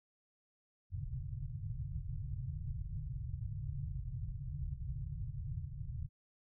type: low-pass noise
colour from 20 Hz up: white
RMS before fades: -41 dBFS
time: 0.9-6.09 s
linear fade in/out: 50 ms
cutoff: 150 Hz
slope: 96 dB/octave
effects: none